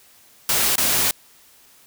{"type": "noise with dropouts", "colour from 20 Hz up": "white", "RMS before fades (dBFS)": -19, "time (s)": [0.49, 1.11], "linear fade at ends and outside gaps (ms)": 2, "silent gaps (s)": [0.757, 0.78], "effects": ["white hiss -52 dBFS RMS until 1.86 s"]}